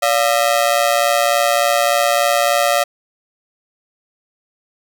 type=ring-modulated tone; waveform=sawtooth; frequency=639 Hz; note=D#5; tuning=46 cents sharp; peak=-6 dBFS; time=0.02-2.84 s; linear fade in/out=10 ms; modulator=61.7 Hz; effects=none